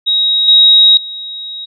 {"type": "tone with level steps", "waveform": "sine", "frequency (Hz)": 3799, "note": "A#7", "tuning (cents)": 32, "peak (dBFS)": [-9, -3, -22], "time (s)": [0.06, 1.66], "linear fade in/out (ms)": 20, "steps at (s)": [0.48, 0.97], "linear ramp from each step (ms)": 2, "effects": []}